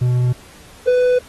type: tone pair in turn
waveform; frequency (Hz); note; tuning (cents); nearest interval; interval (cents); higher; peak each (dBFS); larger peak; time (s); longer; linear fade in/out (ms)
triangle; 124 / 497.9; B2 / B4; +7 / +14; 2 octaves; 2407; second; -11 / -9; second; 0.01-0.33 / 0.87-1.19; neither; 10
effects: pink hiss -44 dBFS RMS until 1.28 s + AAC 32 kbps